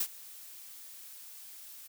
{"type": "noise with ADSR envelope", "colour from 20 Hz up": "blue", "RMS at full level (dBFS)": -29, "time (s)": [0, 1.88], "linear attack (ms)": 5, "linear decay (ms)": 65, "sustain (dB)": -20, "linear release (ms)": 18, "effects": []}